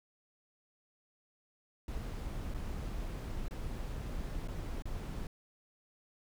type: noise with dropouts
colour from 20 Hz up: brown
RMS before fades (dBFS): -39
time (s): 1.88-5.27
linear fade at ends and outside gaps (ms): 2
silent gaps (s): 2.54-2.545 / 3.483-3.509 / 4.476-4.483 / 4.822-4.855
effects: none